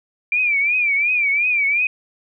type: tone with vibrato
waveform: sine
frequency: 2358 Hz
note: D7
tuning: 6 cents sharp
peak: -15 dBFS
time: 0.32-1.87 s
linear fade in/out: 2 ms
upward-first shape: triangle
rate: 2.8 Hz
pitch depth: 130 cents each way
effects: none